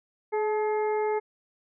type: harmonic tone with a mistuned harmonic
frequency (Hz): 424.6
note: G#4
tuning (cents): +38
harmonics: 1 / 2 / 3 / 4 / 5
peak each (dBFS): -25 / -30 / -43 / -45 / -40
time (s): 0.32-1.2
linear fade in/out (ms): 20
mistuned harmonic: 2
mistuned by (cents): +33
effects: none